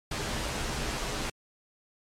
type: noise with comb filter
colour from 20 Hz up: pink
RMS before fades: -32 dBFS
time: 0.11-1.3 s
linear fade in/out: 5 ms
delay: 11 ms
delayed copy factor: -0.5
effects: low-pass 8000 Hz 12 dB/octave + MP3 96 kbps